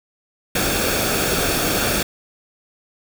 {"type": "noise with comb filter", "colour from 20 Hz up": "pink", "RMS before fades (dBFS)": -20, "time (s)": [0.55, 2.03], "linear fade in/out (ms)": 5, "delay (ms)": 1, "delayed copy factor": -0.55, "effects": []}